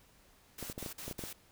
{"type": "noise bursts", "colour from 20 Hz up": "white", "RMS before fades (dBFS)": -45, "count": 4, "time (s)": [0.58, 1.33], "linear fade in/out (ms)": 5, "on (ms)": 150, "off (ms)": 50}
{"type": "clicks", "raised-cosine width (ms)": 2, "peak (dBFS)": -28, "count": 9, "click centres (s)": [0.627, 0.699, 0.779, 0.827, 0.862, 1.08, 1.112, 1.192, 1.238]}
{"effects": ["pink hiss -64 dBFS RMS until 1.51 s"]}